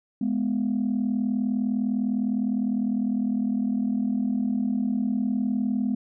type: tone pair together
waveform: sine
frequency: 210.3 / 250.1 Hz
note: G#3 / B3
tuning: +22 / +22 cents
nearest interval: minor third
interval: 300 cents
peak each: -24 dBFS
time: 0.21-5.95 s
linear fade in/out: 5 ms
effects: tanh soft clip ceiling -17 dBFS